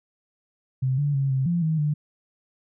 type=tone with pitch steps; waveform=sine; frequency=130.6 / 144.6 / 137 / 132.7 / 172.3 / 158.6 / 149.1 Hz; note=C3 / D3 / C#3 / C3 / F3 / D#3 / D3; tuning=-3 / -27 / -20 / +25 / -23 / +33 / +27 cents; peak=-20 dBFS; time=0.82-1.94 s; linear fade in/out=10 ms; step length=160 ms; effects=none